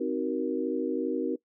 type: chord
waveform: sine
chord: C half-diminished seventh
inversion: none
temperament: just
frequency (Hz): 261.6 / 314 / 376.7 / 470.9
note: C4 / Eb4 / Gb4 / Bb4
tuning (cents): 0 / +16 / +31 / +18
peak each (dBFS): -32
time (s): 0-1.36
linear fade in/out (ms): 10
effects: noise-tail reverb RT60 0.1 s tail -19 dB re dry